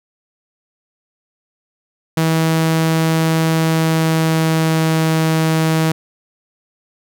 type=tone with pitch glide; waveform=sawtooth; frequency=161.5 to 160.01 Hz; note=E3 to D#3; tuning=-35 to +49 cents; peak=-9 dBFS; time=2.17-5.92 s; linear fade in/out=5 ms; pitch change=-16 cents; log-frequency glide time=3.55-5.2 s; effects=none